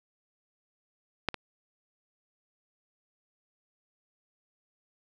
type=clicks; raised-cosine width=0.3 ms; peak=-10 / -20 dBFS; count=2; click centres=1.287 / 1.343 s; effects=none